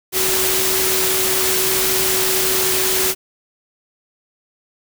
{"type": "tone in noise", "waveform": "sine", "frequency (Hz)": 376.6, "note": "F#4", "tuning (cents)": 31, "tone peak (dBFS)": -23, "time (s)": [0.12, 3.15], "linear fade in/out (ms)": 50, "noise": "white", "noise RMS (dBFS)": -18, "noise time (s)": [0.12, 3.15], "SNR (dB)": -8, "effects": []}